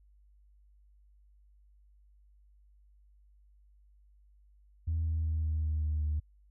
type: tone with pitch steps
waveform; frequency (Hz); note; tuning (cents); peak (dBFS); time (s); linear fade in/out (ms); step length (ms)
sine; 81 / 80.02 / 79.06 / 78.11 / 77.16 / 76.23 / 75.31; E2 / D#2 / D#2 / D#2 / D#2 / D#2 / D2; -30 / +49 / +28 / +7 / -14 / -35 / +44; -27; 4.87-6.2; 10; 190
effects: tanh soft clip ceiling -25 dBFS + added 50 Hz sine -59 dBFS peak until 6.5 s